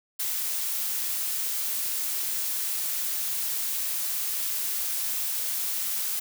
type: noise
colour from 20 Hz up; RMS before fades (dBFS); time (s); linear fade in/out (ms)
blue; -29; 0.19-6.2; 10
effects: none